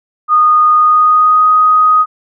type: tone with pitch glide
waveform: sine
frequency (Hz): 1231 to 1250.3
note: D#6 to D#6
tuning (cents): -19 to +8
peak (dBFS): -5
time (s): 0.28-2.06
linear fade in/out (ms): 50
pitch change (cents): +27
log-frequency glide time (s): 0.74-1.48
effects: none